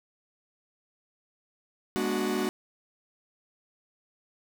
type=chord; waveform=45% pulse; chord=G# half-diminished seventh; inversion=none; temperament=equal with one note detuned; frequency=207.7 / 242.7 / 293.7 / 370 Hz; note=G#3 / B3 / D4 / F#4; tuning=0 / -30 / 0 / 0 cents; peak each=-33 / -33 / -34 / -30 dBFS; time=1.96-2.49 s; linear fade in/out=0 ms; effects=none